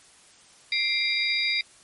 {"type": "tone cluster", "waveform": "sine", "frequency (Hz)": [2098, 2357, 3795, 4808], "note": ["C7", "D7", "A#7", "D8"], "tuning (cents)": [4, 6, 30, 40], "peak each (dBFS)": -28, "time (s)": [0.72, 1.61], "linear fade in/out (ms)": 2, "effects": ["white hiss -54 dBFS RMS until 1.83 s", "MP3 48 kbps"]}